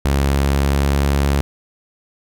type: tone with pitch glide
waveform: sawtooth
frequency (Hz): 69.3 to 70.19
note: C#2 to C#2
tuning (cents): 0 to +22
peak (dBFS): -10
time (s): 0.05-1.41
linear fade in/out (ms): 0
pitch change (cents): +22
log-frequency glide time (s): 0.21-1.04
effects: none